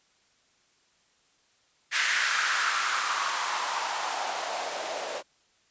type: noise with band-pass filter sweep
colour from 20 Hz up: blue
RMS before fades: -29 dBFS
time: 1.91-5.23 s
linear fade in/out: 50 ms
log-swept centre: 1800 to 550 Hz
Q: 3.4
effects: white hiss -66 dBFS RMS until 5.7 s + resampled to 16000 Hz